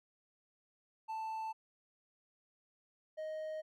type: tone pair in turn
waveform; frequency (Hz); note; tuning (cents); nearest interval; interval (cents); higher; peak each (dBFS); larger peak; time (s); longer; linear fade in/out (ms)
triangle; 883 / 624.4; A5 / D#5; +6 / +6; tritone; 600; first; -36 / -37; first; 1.08-1.53 / 3.17-3.62; neither; 20
effects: none